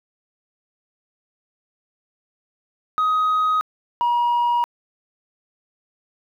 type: tone pair in turn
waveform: sine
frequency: 1257 / 956.8 Hz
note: D#6 / A#5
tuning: +17 / +45 cents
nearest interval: perfect fourth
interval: 472 cents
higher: first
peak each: -14 dBFS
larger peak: neither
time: 2.98-3.61 / 4.01-4.64 s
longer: neither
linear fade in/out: 0 ms
effects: tanh soft clip ceiling -15 dBFS + 9-bit